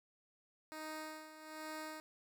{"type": "tone with tremolo", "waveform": "10% pulse", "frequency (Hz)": 311.3, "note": "D#4", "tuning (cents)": 1, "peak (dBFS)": -35, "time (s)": [0.72, 2], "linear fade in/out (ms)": 0, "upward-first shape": "sine", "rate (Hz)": 1.2, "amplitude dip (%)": 70, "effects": []}